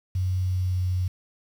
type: tone with pitch glide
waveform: sine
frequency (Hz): 92.5 to 91.33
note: F#2 to F#2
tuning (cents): 0 to -22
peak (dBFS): -22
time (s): 0.15-1.08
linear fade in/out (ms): 5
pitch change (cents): -22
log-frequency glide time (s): 0.38-0.85
effects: 8-bit